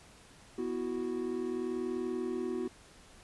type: chord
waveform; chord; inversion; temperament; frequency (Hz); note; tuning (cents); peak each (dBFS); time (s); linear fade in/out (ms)
triangle; B suspended fourth; none; equal; 246.9 / 329.6 / 370; B3 / E4 / F#4; 0 / 0 / 0; -36 / -37 / -33; 0.58-2.68; 5
effects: pink hiss -57 dBFS RMS until 3.23 s + resampled to 24000 Hz